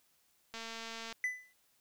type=click train; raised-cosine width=0.2 ms; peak=-27 dBFS; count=134; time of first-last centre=0.54-1.126 s; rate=227 Hz
type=tone with exponential decay; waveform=triangle; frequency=2000 Hz; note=B6; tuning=21 cents sharp; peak=-27 dBFS; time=1.24-1.53 s; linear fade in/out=1 ms; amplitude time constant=61 ms
effects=white hiss -72 dBFS RMS until 1.8 s